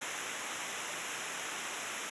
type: noise with comb filter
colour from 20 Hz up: pink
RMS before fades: -39 dBFS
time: 0.01-2.1 s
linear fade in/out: 10 ms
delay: 0.22 ms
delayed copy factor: -0.75
effects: high-pass 200 Hz 12 dB/octave + resampled to 24000 Hz